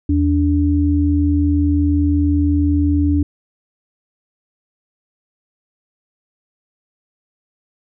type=tone pair together; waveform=sine; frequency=81.38 / 290 Hz; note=E2 / D4; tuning=-22 / -22 cents; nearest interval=octave + minor seventh; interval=2200 cents; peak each=-15 dBFS; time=0.09-3.23 s; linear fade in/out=5 ms; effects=none